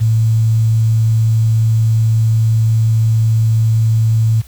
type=tone with quantisation; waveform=sine; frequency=111.8 Hz; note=A2; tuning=28 cents sharp; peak=-9 dBFS; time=0-4.42 s; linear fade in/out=20 ms; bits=6; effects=added 60 Hz sine -37 dBFS peak until 4.47 s + white hiss -46 dBFS RMS until 4.47 s